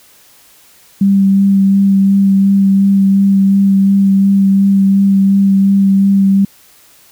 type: tone with vibrato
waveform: sine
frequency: 196 Hz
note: G3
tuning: in tune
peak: -6 dBFS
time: 1.01-6.45 s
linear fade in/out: 5 ms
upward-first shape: sine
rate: 2.8 Hz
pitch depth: 13 cents each way
effects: white hiss -45 dBFS RMS until 7.11 s

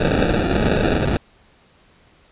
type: noise with sample-and-hold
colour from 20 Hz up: white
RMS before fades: -18 dBFS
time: 0-1.17 s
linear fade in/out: 2 ms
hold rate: 1050 Hz
effects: pink hiss -54 dBFS RMS until 2.31 s + resampled to 8000 Hz

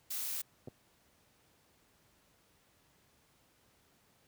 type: noise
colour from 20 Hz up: blue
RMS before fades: -38 dBFS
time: 0.1-0.42 s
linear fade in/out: 10 ms
type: clicks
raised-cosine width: 2 ms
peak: -33 dBFS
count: 2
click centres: 0.675 / 0.683 s
effects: pink hiss -69 dBFS RMS until 4.27 s + high-pass 60 Hz 12 dB/octave

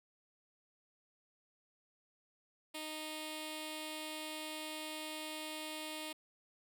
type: tone with notch filter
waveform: 5% pulse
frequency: 310 Hz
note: D#4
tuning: 6 cents flat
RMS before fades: -44 dBFS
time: 2.74-6.13 s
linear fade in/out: 10 ms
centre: 1500 Hz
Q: 1.2
effects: none

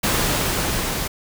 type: noise with level ramp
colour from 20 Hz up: pink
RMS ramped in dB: -19 to -25 dBFS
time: 0.03-1.08 s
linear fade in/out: 10 ms
effects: none

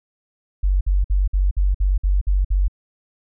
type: tone bursts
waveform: sine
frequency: 47.43 Hz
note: F#1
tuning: 44 cents sharp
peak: -14 dBFS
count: 9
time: 0.63-2.682 s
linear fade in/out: 10 ms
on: 180 ms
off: 54 ms
effects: none

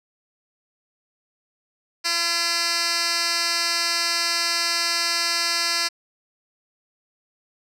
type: tone with band-pass filter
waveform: 10% pulse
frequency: 340 Hz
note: F4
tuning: 46 cents flat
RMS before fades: -23 dBFS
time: 2.04-5.89 s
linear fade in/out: 20 ms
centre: 4700 Hz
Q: 1.7
effects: none

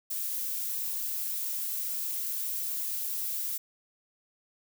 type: noise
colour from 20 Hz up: violet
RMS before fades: -33 dBFS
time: 0.1-3.58 s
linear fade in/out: 10 ms
effects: none

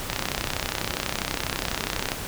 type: click train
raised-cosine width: 0.2 ms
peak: -7 dBFS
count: 66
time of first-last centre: 0.1-2.119 s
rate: 32.2 Hz
effects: pink hiss -33 dBFS RMS until 2.27 s

